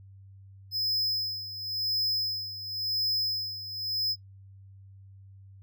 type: tone with tremolo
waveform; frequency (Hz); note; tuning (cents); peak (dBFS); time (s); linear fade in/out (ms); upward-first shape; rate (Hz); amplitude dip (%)
square; 5100; D#8; +42; -25; 0.71-4.16; 50; sine; 0.94; 75
effects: noise-tail reverb RT60 0.1 s tail -17 dB re dry + added 97 Hz sine -48 dBFS peak until 5.62 s